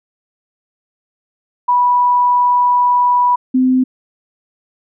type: tone pair in turn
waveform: sine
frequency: 981 / 256.9 Hz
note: B5 / C4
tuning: -12 / -32 cents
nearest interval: octave + major seventh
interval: 2320 cents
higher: first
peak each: -9 dBFS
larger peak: neither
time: 1.68-3.36 / 3.54-3.84 s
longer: first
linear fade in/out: 10 ms
effects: none